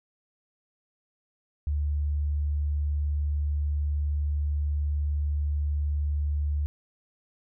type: tone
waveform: sine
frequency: 73.42 Hz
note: D2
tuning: in tune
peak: -24 dBFS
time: 1.67-6.66 s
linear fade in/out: 0 ms
effects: none

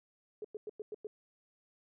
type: tone bursts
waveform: sine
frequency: 423.2 Hz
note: G#4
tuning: 33 cents sharp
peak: -38 dBFS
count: 6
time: 0.42-1.07 s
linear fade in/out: 2 ms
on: 25 ms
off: 100 ms
effects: none

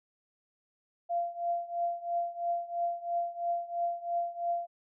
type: tone with tremolo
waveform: sine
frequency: 690 Hz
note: F5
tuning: 21 cents flat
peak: -26 dBFS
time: 1.09-4.67 s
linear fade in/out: 20 ms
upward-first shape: triangle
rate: 3 Hz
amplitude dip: 90%
effects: none

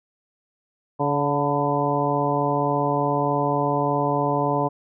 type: harmonic tone with a mistuned harmonic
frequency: 143.4 Hz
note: D3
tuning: 41 cents flat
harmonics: 1 / 2 / 3 / 4 / 5 / 6 / 7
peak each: -27 / -27 / -27 / -27 / -27 / -27 / -27 dBFS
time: 0.99-4.69 s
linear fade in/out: 20 ms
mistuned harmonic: 6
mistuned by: +57 cents
effects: none

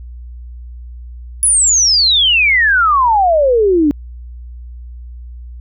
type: exponential sweep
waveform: sine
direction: down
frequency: 10480 to 281.6 Hz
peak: -8 dBFS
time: 1.43-3.91 s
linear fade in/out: 0 ms
effects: added 60 Hz sine -28 dBFS peak until 5.6 s

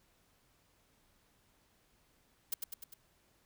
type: noise with echo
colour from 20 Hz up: blue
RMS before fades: -34 dBFS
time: 2.52-2.54 s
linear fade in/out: 5 ms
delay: 100 ms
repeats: 4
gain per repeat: -4 dB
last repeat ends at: 2.94 s
effects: pink hiss -71 dBFS RMS until 3.45 s

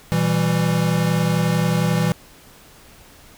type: chord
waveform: square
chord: E minor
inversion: second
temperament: equal with one note detuned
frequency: 120.72 / 164.81 / 196 Hz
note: B2 / E3 / G3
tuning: -39 / 0 / 0 cents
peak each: -24 / -19 / -25 dBFS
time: 0.12-2.12 s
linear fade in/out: 0 ms
effects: pink hiss -47 dBFS RMS until 3.37 s

